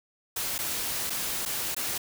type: noise with dropouts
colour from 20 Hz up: white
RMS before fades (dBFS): -31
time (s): 0.36-1.98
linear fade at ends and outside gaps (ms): 5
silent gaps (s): 0.581-0.588 / 1.098-1.102 / 1.453-1.459 / 1.747-1.765
effects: none